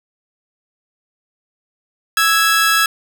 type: tone pair together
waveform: sawtooth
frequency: 1318.5 / 1661.2 Hz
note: E6 / G#6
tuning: 0 / 0 cents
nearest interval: major third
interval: 400 cents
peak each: -11 dBFS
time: 2.17-2.86 s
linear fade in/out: 2 ms
effects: none